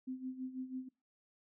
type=tone with tremolo; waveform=sine; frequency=258.2 Hz; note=C4; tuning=23 cents flat; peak=-37 dBFS; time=0.07-0.89 s; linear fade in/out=10 ms; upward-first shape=sine; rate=6.1 Hz; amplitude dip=75%; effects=noise-tail reverb RT60 0.3 s tail -24 dB re dry